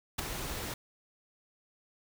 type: noise with ADSR envelope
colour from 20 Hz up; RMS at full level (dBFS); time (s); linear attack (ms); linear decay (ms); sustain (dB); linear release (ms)
pink; -28; 0.18-0.74; 14; 4; -10; 3
effects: none